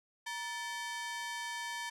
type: ring-modulated tone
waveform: sawtooth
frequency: 1349 Hz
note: E6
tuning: 40 cents sharp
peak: -31 dBFS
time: 0.26-1.9 s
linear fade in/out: 10 ms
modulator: 404 Hz
effects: low-pass 10000 Hz 12 dB/octave